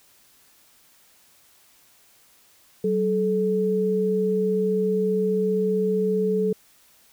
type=tone pair together; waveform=sine; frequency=189.36 / 432.4 Hz; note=F#3 / A4; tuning=+40 / -30 cents; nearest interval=octave + major second; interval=1430 cents; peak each=-24 / -21 dBFS; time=2.84-6.53 s; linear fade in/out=5 ms; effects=white hiss -57 dBFS RMS until 7.12 s